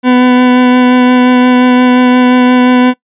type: tone with vibrato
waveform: 40% pulse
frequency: 250.1 Hz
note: B3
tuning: 22 cents sharp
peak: -3 dBFS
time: 0.03-2.94 s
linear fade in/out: 50 ms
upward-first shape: sine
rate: 5.7 Hz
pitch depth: 11 cents each way
effects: noise-tail reverb RT60 0.1 s tail -21 dB re dry + resampled to 8000 Hz